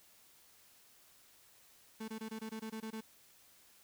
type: tone bursts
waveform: 35% pulse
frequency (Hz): 220.5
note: A3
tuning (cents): +4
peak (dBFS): -39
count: 10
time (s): 2-3.01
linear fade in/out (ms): 10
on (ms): 83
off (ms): 20
effects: white hiss -64 dBFS RMS until 3.83 s